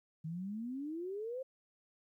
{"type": "exponential sweep", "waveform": "sine", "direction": "up", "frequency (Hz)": [154.2, 538], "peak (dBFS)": -38, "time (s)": [0.24, 1.43], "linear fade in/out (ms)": 10, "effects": ["13-bit"]}